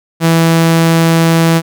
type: tone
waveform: sawtooth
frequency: 164.81 Hz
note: E3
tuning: in tune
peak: -3 dBFS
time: 0.2-1.62 s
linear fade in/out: 50 ms
effects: none